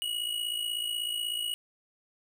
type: tone with amplitude modulation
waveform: square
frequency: 2907 Hz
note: F#7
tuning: 31 cents flat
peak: -28 dBFS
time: 0.02-1.54 s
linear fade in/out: 0 ms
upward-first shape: sine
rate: 56.3 Hz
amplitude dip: 65%
effects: none